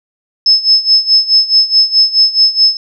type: tone with tremolo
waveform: sine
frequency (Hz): 5220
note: E8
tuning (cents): -18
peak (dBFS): -3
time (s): 0.46-2.77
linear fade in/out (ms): 2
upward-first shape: sine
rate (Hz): 4.7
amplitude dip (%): 85
effects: none